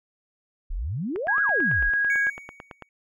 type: exponential two-way sweep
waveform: sine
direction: up then down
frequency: 30.87 to 1568 to 30.87 Hz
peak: -26 dBFS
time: 0.7-1.9 s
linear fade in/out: 10 ms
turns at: 1.42 s
type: click train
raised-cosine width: 0.5 ms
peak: -22 dBFS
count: 16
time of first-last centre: 1.16-2.823 s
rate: 9.02 Hz
type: tone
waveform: sine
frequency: 1647 Hz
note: G#6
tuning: 15 cents flat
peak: -20 dBFS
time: 1.28-2.3 s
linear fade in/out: 5 ms
type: tone with exponential decay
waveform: triangle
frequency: 2243 Hz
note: C#7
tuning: 20 cents sharp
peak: -24 dBFS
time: 2.1-2.89 s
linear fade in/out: 1 ms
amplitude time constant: 170 ms
effects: none